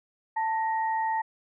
sine tone pair together, 886.8 / 1879 Hz, A5 / A#6, +13 / +13 cents, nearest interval octave + minor second, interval 1300 cents, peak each -25 / -35 dBFS, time 0.36-1.22 s, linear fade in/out 10 ms, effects none

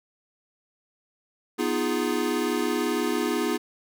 square chord, F half-diminished seventh, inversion second, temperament equal, 246.9 / 311.1 / 349.2 / 415.3 Hz, Cb4 / Eb4 / F4 / Ab4, 0 / 0 / 0 / 0 cents, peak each -30 dBFS, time 1.58-3.58 s, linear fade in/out 20 ms, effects none

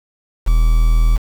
triangle tone with quantisation, 40.07 Hz, E1, 48 cents flat, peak -7 dBFS, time 0.46-1.18 s, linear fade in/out 20 ms, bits 5, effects none

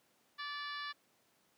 harmonic tone with a mistuned harmonic, 581 Hz, D5, 19 cents flat, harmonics 2 / 3 / 4 / 5 / 6 / 7 / 8 / 9, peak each -44 / -44 / -53 / -53 / -50 / -51 / -53 / -57 dBFS, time 0.38-0.93 s, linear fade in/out 20 ms, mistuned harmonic 9, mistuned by +19 cents, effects pink hiss -72 dBFS RMS until 1.57 s + high-pass 200 Hz 12 dB/octave

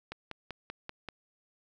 click train, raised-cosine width 0.3 ms, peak -23 dBFS, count 6, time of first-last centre 0.12-1.087 s, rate 5.17 Hz, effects none

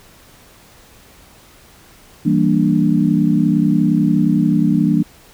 sine chord, E half-diminished seventh, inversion none, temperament equal, 164.81 / 196 / 233.1 / 293.7 Hz, E3 / G3 / Bb3 / D4, 0 / 0 / 0 / 0 cents, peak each -17 dBFS, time 2.25-5.03 s, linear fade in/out 10 ms, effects pink hiss -46 dBFS RMS until 5.33 s

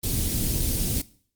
pink band-stop noise, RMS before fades -25 dBFS, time 0.03-1.02 s, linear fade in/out 10 ms, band 280 to 4800 Hz, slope 12 dB/octave, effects noise-tail reverb RT60 0.5 s tail -18 dB re dry + Opus 32 kbps

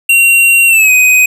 square tone with pitch glide, 2750 to 2507 Hz, F7 to D#7, -27 to +12 cents, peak -5 dBFS, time 0.09-1.26 s, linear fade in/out 5 ms, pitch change -161 cents, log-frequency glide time 0.67-0.91 s, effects none

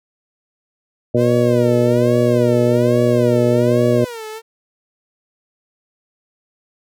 harmonic tone, 121 Hz, B2, 35 cents flat, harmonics 1 / 2 / 3 / 4 / 5, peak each -18 / -18 / -18 / -18 / -18 dBFS, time 1.14-4.05 s, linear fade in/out 10 ms
sawtooth tone with vibrato, 493.9 Hz, B4, in tune, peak -24 dBFS, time 1.16-4.42 s, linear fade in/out 50 ms, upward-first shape sine, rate 1.2 Hz, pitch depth 230 cents each way
effects none

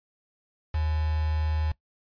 sine tone with quantisation, 77.78 Hz, D#2, in tune, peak -24 dBFS, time 0.74-1.72 s, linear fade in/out 5 ms, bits 6, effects noise-tail reverb RT60 0.1 s tail -20 dB re dry + resampled to 11025 Hz

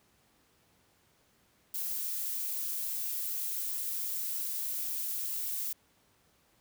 violet noise, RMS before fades -35 dBFS, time 1.74-5.73 s, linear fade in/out 5 ms, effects pink hiss -68 dBFS RMS until 6.6 s + high-pass 60 Hz 12 dB/octave

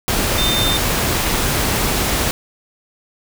sine tone in noise, 3600 Hz, A7, 39 cents sharp, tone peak -18 dBFS, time 0.38-0.77 s, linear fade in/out 0 ms, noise pink, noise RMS -18 dBFS, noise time 0.08-2.31 s, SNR -3 dB, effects none

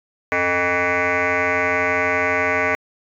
sine tone with frequency modulation, 1318.5 Hz, E6, in tune, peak -15 dBFS, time 0.32-2.75 s, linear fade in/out 0 ms, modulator 175 Hz, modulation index 5.6, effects tanh soft clip ceiling -13 dBFS

